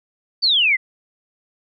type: exponential sweep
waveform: sine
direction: down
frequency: 4674 to 1975.5 Hz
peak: -13 dBFS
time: 0.42-0.77 s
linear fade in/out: 20 ms
effects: none